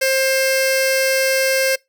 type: tone with notch filter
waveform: 15% pulse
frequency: 530 Hz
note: C5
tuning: 22 cents sharp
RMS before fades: -17 dBFS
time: 0.01-1.76 s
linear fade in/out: 10 ms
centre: 1100 Hz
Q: 0.99
effects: noise-tail reverb RT60 0.2 s tail -25 dB re dry